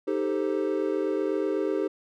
triangle chord, A half-diminished seventh, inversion second, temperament equal, 311.1 / 392 / 440 / 523.3 Hz, Eb4 / G4 / A4 / C5, 0 / 0 / 0 / 0 cents, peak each -28 / -26 / -29 / -31 dBFS, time 0.07-1.88 s, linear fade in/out 10 ms, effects none

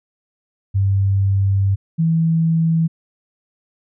sine tone pair in turn, 98 / 163.44 Hz, G2 / E3, 0 / -14 cents, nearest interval major sixth, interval 886 cents, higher second, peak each -13 dBFS, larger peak neither, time 0.74-1.76 / 1.98-2.88 s, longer first, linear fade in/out 20 ms, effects none

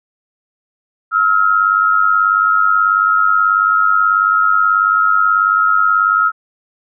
sine tone pair together, 1296 / 1394.4 Hz, E6 / F6, -30 / -3 cents, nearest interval minor second, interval 127 cents, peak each -12 / -13 dBFS, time 1.11-6.32 s, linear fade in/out 50 ms, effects none

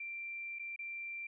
sine tone with dropouts, 2359 Hz, D7, 7 cents sharp, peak -40 dBFS, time 0-1.27 s, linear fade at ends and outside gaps 5 ms, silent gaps 0.588-0.594 / 0.762-0.79 s, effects none

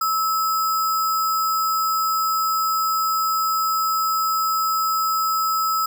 sine tone with sample-and-hold, 1300 Hz, E6, 24 cents flat, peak -18 dBFS, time 0.01-5.86 s, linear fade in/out 5 ms, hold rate 6300 Hz, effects none

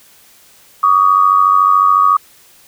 sine tone pair together, 1138.1 / 1232 Hz, C#6 / D#6, +45 / -17 cents, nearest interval minor second, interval 138 cents, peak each -10 dBFS, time 0.83-2.17 s, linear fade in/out 5 ms, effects white hiss -46 dBFS RMS until 2.67 s

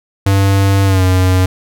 square tone with pitch glide, 98 to 92.5 Hz, G2 to F#2, 0 to 0 cents, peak -9 dBFS, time 0.26-1.46 s, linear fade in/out 5 ms, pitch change -100 cents, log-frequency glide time 0.85-1.03 s, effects none

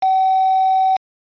sine tone with quantisation, 760 Hz, F#5, 46 cents sharp, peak -12 dBFS, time 0.02-0.97 s, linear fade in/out 10 ms, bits 4, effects resampled to 11025 Hz

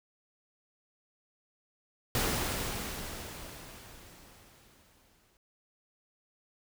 pink noise with exponential decay, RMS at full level -29 dBFS, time 2.15-5.37 s, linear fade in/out 1 ms, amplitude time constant 700 ms, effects none

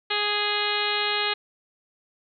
harmonic tone, 415.3 Hz, G#4, in tune, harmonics 1 / 2 / 3 / 4 / 5 / 6 / 7 / 8 / 9 / 10, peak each -32 / -32 / -32 / -32 / -32 / -32 / -32 / -32 / -32 / -32 dBFS, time 0.1-1.34 s, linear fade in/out 10 ms, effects none

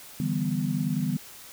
sine chord, E minor seventh, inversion third, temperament equal, 146.83 / 164.81 / 196 / 246.9 Hz, D3 / E3 / G3 / B3, 0 / 0 / 0 / 0 cents, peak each -30 dBFS, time 0.2-1.17 s, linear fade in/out 2 ms, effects white hiss -46 dBFS RMS until 1.52 s

